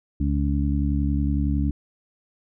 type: harmonic tone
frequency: 70.9 Hz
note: C#2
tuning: 40 cents sharp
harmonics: 1 / 2 / 3 / 4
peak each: -22 / -27 / -28 / -27 dBFS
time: 0.2-1.71 s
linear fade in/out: 5 ms
effects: none